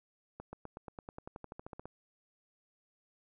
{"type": "accelerating click train", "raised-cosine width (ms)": 1, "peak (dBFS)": -30, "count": 17, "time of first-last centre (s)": [0.4, 1.856], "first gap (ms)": 130, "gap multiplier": 0.95, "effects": []}